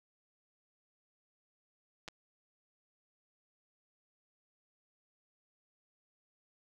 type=clicks; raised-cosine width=0.2 ms; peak=-27 dBFS; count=2; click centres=2.079 / 2.085 s; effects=none